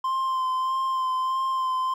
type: tone with vibrato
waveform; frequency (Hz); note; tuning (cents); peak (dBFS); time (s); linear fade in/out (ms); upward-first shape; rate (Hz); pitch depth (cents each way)
triangle; 1044; C6; -4; -21; 0.04-1.94; 5; sine; 1.6; 20
effects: none